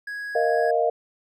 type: tone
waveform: triangle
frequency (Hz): 1661.2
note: G#6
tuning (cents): 0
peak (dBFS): -28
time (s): 0.07-0.71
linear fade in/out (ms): 5
type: chord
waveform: sine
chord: Bb suspended fourth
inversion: none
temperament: equal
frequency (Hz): 466.2 / 622.3 / 698.5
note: Bb4 / Eb5 / F5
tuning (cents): 0 / 0 / 0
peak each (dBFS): -23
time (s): 0.35-0.9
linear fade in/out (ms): 5
effects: none